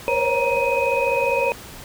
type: tone cluster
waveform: sine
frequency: 479.1 / 534 / 554 / 942 / 2510 Hz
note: A#4 / C5 / C#5 / A#5 / D#7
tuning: +47 / +35 / -1 / +18 / +15 cents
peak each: -24 dBFS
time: 0.08-1.52 s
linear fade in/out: 0 ms
effects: pink hiss -39 dBFS RMS until 1.84 s